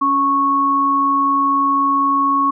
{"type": "tone pair together", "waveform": "sine", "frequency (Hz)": [278.6, 1104], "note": ["C#4", "C#6"], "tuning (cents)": [9, -7], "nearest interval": "2 octaves", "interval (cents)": 2384, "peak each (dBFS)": [-21, -13], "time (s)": [0.01, 2.51], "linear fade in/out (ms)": 10, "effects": []}